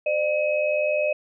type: tone cluster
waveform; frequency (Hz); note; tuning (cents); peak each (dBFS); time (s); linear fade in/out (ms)
sine; 522 / 602 / 2549; C5 / D5 / D#7; -4 / +43 / +41; -30 / -21 / -28; 0.06-1.13; 5
effects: none